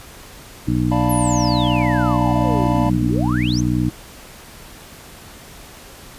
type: harmonic tone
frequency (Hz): 61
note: B1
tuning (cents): -21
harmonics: 1 / 2 / 3 / 4 / 5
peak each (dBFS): -25 / -20 / -23 / -23 / -21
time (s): 0.67-3.9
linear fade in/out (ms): 10
type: chord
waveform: triangle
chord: B half-diminished seventh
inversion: first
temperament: equal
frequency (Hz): 587.3 / 698.5 / 880 / 987.8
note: D5 / F5 / A5 / B5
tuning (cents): 0 / 0 / 0 / 0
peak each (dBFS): -24 / -24 / -23 / -24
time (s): 0.91-2.9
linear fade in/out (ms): 10
type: exponential two-way sweep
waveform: sine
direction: down then up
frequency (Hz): 11840 to 164.81 to 6610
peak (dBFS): -25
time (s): 1.09-3.61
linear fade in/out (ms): 10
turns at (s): 2.98
effects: pink hiss -40 dBFS RMS until 6.18 s + resampled to 32000 Hz